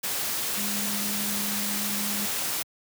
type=tone in noise; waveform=sine; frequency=205.5 Hz; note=G#3; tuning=18 cents flat; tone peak=-33 dBFS; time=0.57-2.26 s; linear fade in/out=10 ms; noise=white; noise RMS=-29 dBFS; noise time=0.03-2.63 s; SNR=-7 dB; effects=high-pass 100 Hz 12 dB/octave